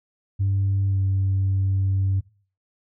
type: tone with pitch glide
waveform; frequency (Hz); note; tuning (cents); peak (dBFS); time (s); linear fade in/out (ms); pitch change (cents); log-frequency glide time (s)
sine; 98 to 96.43; G2 to G2; 0 to -28; -17; 0.39-2.21; 20; -28; 0.88-0.98
effects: noise-tail reverb RT60 0.4 s tail -20 dB re dry + tanh soft clip ceiling -16 dBFS